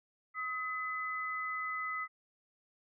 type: tone pair together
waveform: sine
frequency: 1268.3 / 2011 Hz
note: D#6 / B6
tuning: +33 / +31 cents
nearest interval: minor sixth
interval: 798 cents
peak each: -37 / -38 dBFS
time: 0.34-2.08 s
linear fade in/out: 50 ms
effects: none